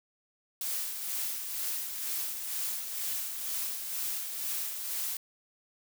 blue noise with tremolo, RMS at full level -33 dBFS, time 0.61-5.17 s, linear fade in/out 2 ms, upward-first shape sine, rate 2.1 Hz, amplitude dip 45%, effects none

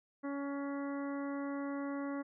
harmonic tone, 280.7 Hz, C#4, 22 cents sharp, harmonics 1 / 2 / 3 / 4 / 5 / 6 / 7, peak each -37 / -44 / -51 / -48 / -52 / -56 / -54 dBFS, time 0.23-2.23 s, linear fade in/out 20 ms, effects none

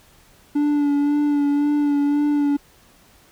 triangle tone with vibrato, 290 Hz, D4, 22 cents flat, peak -14 dBFS, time 0.55-2.57 s, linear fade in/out 10 ms, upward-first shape sine, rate 1.9 Hz, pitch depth 24 cents each way, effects pink hiss -53 dBFS RMS until 3.31 s

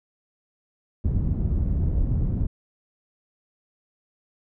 pink low-pass noise, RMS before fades -23 dBFS, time 1.04-2.47 s, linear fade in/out 10 ms, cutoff 150 Hz, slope 12 dB/octave, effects none

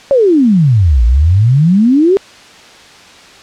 sine exponential two-way sweep, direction down then up, 575 to 55 to 406.7 Hz, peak -5 dBFS, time 0.11-2.17 s, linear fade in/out 0 ms, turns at 1.04 s, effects white hiss -37 dBFS RMS until 3.42 s + low-pass 5000 Hz 12 dB/octave

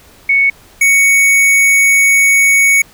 sine / square tone pair in turn, 2217 / 2228 Hz, C#7 / C#7, 0 / +8 cents, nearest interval unison, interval 8 cents, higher second, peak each -7 dBFS, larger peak neither, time 0.29-0.5 / 0.81-2.82 s, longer second, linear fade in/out 5 ms, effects pink hiss -43 dBFS RMS until 2.93 s

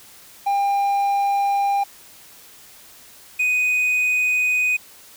triangle tone pair in turn, 800 / 2493 Hz, G5 / D#7, +35 / +3 cents, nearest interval octave + minor sixth, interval 1968 cents, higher second, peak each -15 dBFS, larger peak neither, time 0.46-1.84 / 3.39-4.77 s, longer neither, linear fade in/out 10 ms, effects white hiss -46 dBFS RMS until 5.16 s

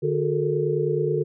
sine tone cluster, 148.7 / 364.9 / 425.3 / 454.6 Hz, D3 / F#4 / G#4 / A#4, +22 / -24 / +41 / -43 cents, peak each -26 dBFS, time 0.02-1.24 s, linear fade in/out 20 ms, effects none

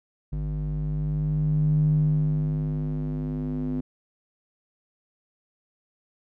square tone with band-pass filter sweep, 50.7 Hz, G#1, 41 cents flat, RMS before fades -25 dBFS, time 0.32-3.81 s, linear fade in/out 10 ms, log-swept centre 110 to 230 Hz, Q 6, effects none

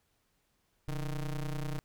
square ring-modulated tone, 77.5 Hz, D#2, 6 cents flat, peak -31 dBFS, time 0.88-1.79 s, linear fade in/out 0 ms, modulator 62.4 Hz, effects pink hiss -75 dBFS RMS until 1.84 s

